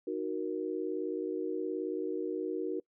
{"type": "chord", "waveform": "sine", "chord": "D# minor", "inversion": "none", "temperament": "equal with one note detuned", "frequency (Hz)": [311.1, 370, 468.3], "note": ["D#4", "F#4", "A#4"], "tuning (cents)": [0, 0, 8], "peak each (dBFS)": [-37, -35, -37], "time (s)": [0.07, 2.8], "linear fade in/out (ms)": 5, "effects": ["noise-tail reverb RT60 0.1 s tail -24 dB re dry"]}